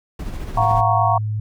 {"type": "noise with tremolo", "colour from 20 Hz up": "brown", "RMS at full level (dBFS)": -26, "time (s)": [0.19, 0.81], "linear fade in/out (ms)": 5, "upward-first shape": "sine", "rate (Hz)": 14, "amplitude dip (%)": 40}
{"type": "tone with pitch glide", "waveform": "sine", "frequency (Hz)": [108.3, 106.87], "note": ["A2", "A2"], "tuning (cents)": [-27, -50], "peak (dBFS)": -20, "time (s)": [0.57, 1.4], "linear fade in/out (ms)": 5, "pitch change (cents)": -23, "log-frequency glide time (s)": [0.74, 1.23]}
{"type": "chord", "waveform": "sine", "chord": "Gb major seventh", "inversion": "third", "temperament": "equal with one note detuned", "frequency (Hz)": [690.8, 740, 932.3, 1108.7], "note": ["F5", "Gb5", "Bb5", "Db6"], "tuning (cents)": [-19, 0, 0, 0], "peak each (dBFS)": [-20, -20, -20, -20], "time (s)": [0.57, 1.18], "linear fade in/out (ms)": 5}
{"effects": []}